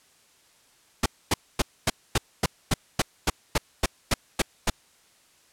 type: noise bursts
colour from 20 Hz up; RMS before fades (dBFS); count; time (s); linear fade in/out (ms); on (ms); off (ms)
pink; -21; 14; 1.03-4.7; 5; 30; 250
effects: white hiss -60 dBFS RMS until 5.52 s + low-pass 10000 Hz 12 dB/octave